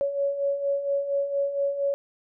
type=beating tone pair; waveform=sine; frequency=557 / 561.3 Hz; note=C#5 / C#5; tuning=+8 / +22 cents; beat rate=4.3 Hz; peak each=-31 / -24 dBFS; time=0.01-1.94 s; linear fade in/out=0 ms; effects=none